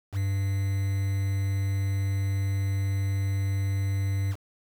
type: tone with quantisation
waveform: triangle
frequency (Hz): 98.2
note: G2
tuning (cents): +4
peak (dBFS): -22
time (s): 0.12-4.36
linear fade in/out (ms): 50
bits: 7
effects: none